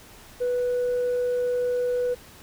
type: tone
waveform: sine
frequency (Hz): 492.5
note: B4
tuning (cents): -5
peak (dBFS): -20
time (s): 0.4-2.15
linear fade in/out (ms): 20
effects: tanh soft clip ceiling -20 dBFS + pink hiss -48 dBFS RMS until 2.42 s